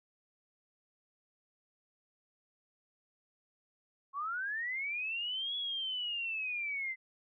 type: linear two-way sweep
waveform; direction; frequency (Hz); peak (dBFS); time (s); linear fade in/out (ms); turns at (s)
sine; up then down; 1075 to 3388 to 2040; -34; 4.13-6.96; 50; 5.56
effects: none